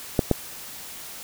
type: clicks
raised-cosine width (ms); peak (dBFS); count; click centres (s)
2; -4; 2; 0.192 / 0.313
effects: white hiss -39 dBFS RMS until 1.23 s